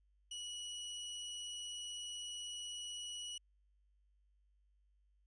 sawtooth tone, 2929 Hz, F#7, 18 cents flat, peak -40 dBFS, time 0.31-3.38 s, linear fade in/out 5 ms, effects added 50 Hz sine -70 dBFS peak until 5.26 s + resampled to 22050 Hz

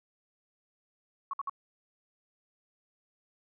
sine tone bursts, 1108.7 Hz, C#6, in tune, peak -31 dBFS, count 3, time 1.31-1.496 s, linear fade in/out 2 ms, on 24 ms, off 57 ms, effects none

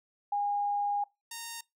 sine / 5% pulse tone pair in turn, 816 / 923.9 Hz, G#5 / A#5, -31 / -16 cents, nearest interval major second, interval 215 cents, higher second, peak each -27 / -27 dBFS, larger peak neither, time 0.32-1.04 / 1.31-1.61 s, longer first, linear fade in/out 5 ms, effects noise-tail reverb RT60 0.2 s tail -22 dB re dry

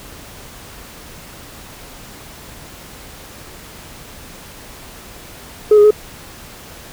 sine tone with pitch steps, 424.3 / 414.8 / 423.7 Hz, G#4 / G#4 / G#4, +37 / -2 / +35 cents, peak -3 dBFS, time 5.71-5.908 s, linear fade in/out 5 ms, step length 66 ms, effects tanh soft clip ceiling -3 dBFS + pink hiss -37 dBFS RMS until 6.92 s

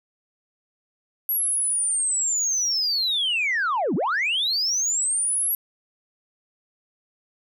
sine linear two-way sweep, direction down then up, 11640 to 148.8 to 11640 Hz, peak -19 dBFS, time 1.29-5.55 s, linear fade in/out 2 ms, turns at 3.95 s, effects tanh soft clip ceiling -18 dBFS

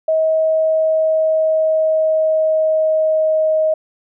sine tone with pitch glide, 636 to 628 Hz, D#5 to D#5, +38 to +16 cents, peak -12 dBFS, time 0.08-3.74 s, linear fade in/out 5 ms, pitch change -22 cents, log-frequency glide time 0.37-3.51 s, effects none

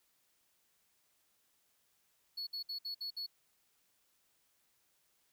triangle tone bursts, 4389 Hz, C#8, 18 cents flat, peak -37 dBFS, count 6, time 2.37-3.265 s, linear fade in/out 10 ms, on 100 ms, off 59 ms, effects white hiss -75 dBFS RMS until 5.32 s

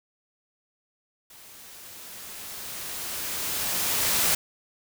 white noise with level ramp, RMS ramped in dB -49 to -22 dBFS, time 1.3-4.35 s, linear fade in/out 5 ms, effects none

